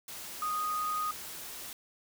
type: tone in noise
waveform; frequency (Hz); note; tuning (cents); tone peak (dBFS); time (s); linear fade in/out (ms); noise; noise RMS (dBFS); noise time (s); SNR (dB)
sine; 1242; D#6; -3; -30; 0.42-1.11; 2; white; -43; 0.08-1.73; +10
effects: none